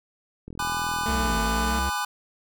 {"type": "click train", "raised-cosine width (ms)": 3, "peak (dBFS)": -25, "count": 38, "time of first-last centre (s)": [0.48, 1.374], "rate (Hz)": 41.4}
{"type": "chord", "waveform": "square", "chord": "G# half-diminished seventh", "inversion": "none", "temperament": "just", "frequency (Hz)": [830.6, 996.7, 1196.1, 1495.1], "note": ["G#5", "B5", "D6", "F#6"], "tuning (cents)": [0, 16, 31, 18], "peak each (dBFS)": -32, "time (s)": [0.59, 2.05], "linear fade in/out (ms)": 5}
{"type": "tone", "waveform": "sawtooth", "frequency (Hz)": 224.7, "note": "A3", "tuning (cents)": 37, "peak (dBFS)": -25, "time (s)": [1.06, 1.79], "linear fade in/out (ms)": 2}
{"type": "linear two-way sweep", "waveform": "square", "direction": "down then up", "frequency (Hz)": [69.3, 51.91, 69.3], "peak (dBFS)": -27, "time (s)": [1.08, 1.9], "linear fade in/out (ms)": 10, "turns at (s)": 1.41}
{"effects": []}